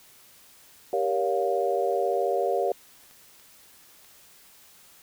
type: chord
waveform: sine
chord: G half-diminished seventh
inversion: none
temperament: just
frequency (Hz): 392 / 470.4 / 564.5 / 705.6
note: G4 / Bb4 / Db5 / F5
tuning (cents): 0 / +16 / +31 / +18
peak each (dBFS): -28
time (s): 0.93-2.72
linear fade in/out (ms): 2
type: clicks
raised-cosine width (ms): 0.2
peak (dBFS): -37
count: 5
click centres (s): 2.136 / 3.037 / 3.111 / 3.398 / 4.046
effects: white hiss -54 dBFS RMS until 5.02 s